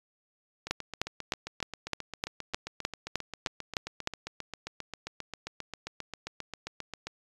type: two click trains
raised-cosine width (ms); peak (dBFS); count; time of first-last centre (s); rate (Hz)
0.2; -20 / -11; 49 / 12; 0.67-7.07 / 0.71-4.074; 7.5 / 3.27
effects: resampled to 24000 Hz